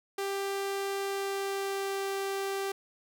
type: tone with pitch glide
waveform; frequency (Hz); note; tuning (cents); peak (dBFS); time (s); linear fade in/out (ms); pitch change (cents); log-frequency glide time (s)
sawtooth; 394.3 to 391.8; G4 to G4; +10 to -1; -27; 0.18-2.72; 5; -11; 1.07-2.07
effects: none